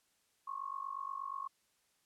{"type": "tone with amplitude modulation", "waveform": "sine", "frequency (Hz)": 1093, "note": "C#6", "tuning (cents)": -25, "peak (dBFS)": -35, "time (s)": [0.47, 1.48], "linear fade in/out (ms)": 10, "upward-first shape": "sine", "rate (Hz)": 48.4, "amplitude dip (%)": 90, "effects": ["white hiss -75 dBFS RMS until 2.05 s", "low-pass 11000 Hz 12 dB/octave"]}